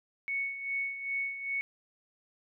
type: tone with tremolo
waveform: sine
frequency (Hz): 2217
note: C#7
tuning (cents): 0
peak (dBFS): -29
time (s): 0.28-1.61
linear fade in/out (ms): 0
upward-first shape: sine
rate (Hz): 2.5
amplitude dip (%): 65
effects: none